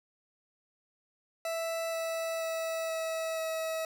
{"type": "tone with pitch steps", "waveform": "40% pulse", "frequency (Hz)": [659.3, 655.5, 651.7, 648, 644.2], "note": ["E5", "E5", "E5", "E5", "E5"], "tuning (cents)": [0, -10, -20, -30, -40], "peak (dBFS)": -31, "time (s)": [1.45, 3.85], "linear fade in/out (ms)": 2, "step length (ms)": 480, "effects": []}